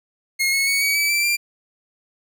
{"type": "tone with pitch steps", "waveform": "sawtooth", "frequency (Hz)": [2155, 2190, 2226, 2262, 2299, 2337, 2375], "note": ["C#7", "C#7", "C#7", "C#7", "D7", "D7", "D7"], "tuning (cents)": [-49, -22, 7, 34, -37, -9, 19], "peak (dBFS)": -14, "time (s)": [0.39, 1.37], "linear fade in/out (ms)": 20, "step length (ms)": 140, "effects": []}